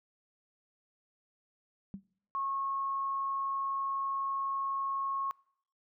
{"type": "tone with exponential decay", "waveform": "sine", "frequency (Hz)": 196, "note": "G3", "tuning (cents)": 0, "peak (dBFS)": -34, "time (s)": [1.94, 2.04], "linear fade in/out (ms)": 0, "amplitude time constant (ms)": 20}
{"type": "tone", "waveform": "sine", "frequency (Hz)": 1092, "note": "C#6", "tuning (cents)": -26, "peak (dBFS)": -31, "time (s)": [2.35, 5.31], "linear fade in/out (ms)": 0}
{"effects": ["noise-tail reverb RT60 0.7 s tail -25 dB re dry"]}